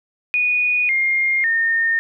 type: tone with pitch steps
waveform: sine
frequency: 2467 / 2123 / 1826.9 Hz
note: D#7 / C7 / A#6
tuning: -15 / +25 / -35 cents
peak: -15 dBFS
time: 0.34-1.99 s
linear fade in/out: 0 ms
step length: 550 ms
effects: none